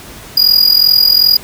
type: tone with amplitude modulation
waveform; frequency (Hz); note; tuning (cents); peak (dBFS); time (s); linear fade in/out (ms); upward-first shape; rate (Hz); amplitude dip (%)
square; 4878; D#8; -35; -3; 0.37-1.37; 5; sine; 42.6; 80
effects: pink hiss -33 dBFS RMS until 1.43 s